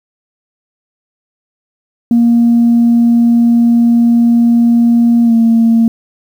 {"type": "tone with pitch glide", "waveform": "sine", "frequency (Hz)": [235, 228.7], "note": ["A#3", "A#3"], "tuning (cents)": [14, -33], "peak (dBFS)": -4, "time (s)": [2.11, 5.88], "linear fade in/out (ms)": 2, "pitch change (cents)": -47, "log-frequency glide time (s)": [5.24, 5.33], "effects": ["tanh soft clip ceiling -2 dBFS", "7-bit"]}